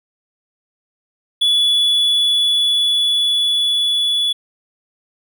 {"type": "tone with level ramp", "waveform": "triangle", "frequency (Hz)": 3423, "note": "A7", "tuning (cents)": -48, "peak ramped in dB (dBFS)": [-10, -13], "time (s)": [1.41, 4.33], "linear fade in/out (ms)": 10, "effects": []}